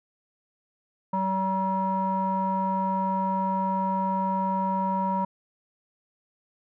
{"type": "tone with low-pass filter", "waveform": "square", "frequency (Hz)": 190.7, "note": "G3", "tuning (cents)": -47, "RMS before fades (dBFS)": -26, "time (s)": [1.13, 5.25], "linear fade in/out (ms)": 5, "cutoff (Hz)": 950, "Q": 7.4, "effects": []}